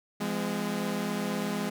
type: tone cluster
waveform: sawtooth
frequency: 170.6 / 206.6 / 254.8 Hz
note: F3 / G#3 / C4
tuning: -40 / -9 / -46 cents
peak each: -32 / -27 / -32 dBFS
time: 0.2-1.7 s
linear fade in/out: 10 ms
effects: none